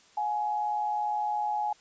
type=tone pair together; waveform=sine; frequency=719 / 838.7 Hz; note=F#5 / G#5; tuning=-50 / +17 cents; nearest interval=minor third; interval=267 cents; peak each=-36 / -27 dBFS; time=0.17-1.73 s; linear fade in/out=5 ms; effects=white hiss -59 dBFS RMS until 1.8 s + resampled to 16000 Hz